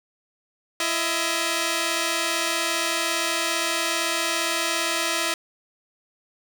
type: tone pair together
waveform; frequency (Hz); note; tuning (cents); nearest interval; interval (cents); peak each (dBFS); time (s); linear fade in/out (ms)
5% pulse; 335.8 / 634; E4 / D#5; +32 / +32; major seventh; 1100; -14; 0.8-5.34; 2
effects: none